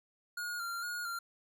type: tone with vibrato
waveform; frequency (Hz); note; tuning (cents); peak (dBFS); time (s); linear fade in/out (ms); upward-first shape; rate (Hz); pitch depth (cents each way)
square; 1410; F6; +16; -37; 0.37-1.19; 5; square; 2.2; 33
effects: none